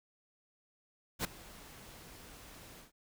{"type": "noise with ADSR envelope", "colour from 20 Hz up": "pink", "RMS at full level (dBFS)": -32, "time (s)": [1.19, 2.92], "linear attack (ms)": 56, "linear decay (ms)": 6, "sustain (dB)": -21, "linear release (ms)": 130, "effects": []}